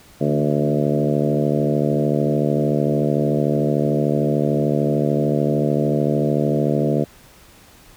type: harmonic tone with a mistuned harmonic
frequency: 73.42 Hz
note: D2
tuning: in tune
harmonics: 2 / 3 / 4 / 5 / 6 / 7 / 8 / 9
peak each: -21 / -23 / -24 / -25 / -26 / -26 / -27 / -28 dBFS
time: 0.2-7.05 s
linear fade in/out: 20 ms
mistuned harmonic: 3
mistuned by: +24 cents
effects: pink hiss -48 dBFS RMS until 7.96 s